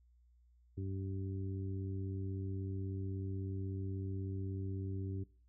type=harmonic tone; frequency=96.3 Hz; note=G2; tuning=30 cents flat; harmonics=1 / 2 / 3 / 4; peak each=-38 / -49 / -46 / -49 dBFS; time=0.77-5.24 s; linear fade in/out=10 ms; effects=noise-tail reverb RT60 0.4 s tail -21 dB re dry + added 60 Hz sine -64 dBFS peak until 5.48 s